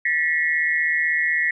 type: tone cluster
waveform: sine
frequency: 1773 / 1929 / 2150 Hz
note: A6 / B6 / C7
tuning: +13 / -41 / +47 cents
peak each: -25 / -20 / -25 dBFS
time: 0.05-1.51 s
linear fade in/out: 5 ms
effects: none